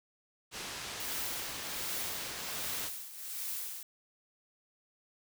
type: low-pass noise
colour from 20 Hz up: white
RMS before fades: -42 dBFS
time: 0.51-2.91 s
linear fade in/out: 50 ms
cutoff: 5900 Hz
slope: 12 dB/octave
type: noise with tremolo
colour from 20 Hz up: blue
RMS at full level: -37 dBFS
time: 1-3.83 s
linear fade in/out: 2 ms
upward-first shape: triangle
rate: 1.3 Hz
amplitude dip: 75%
effects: none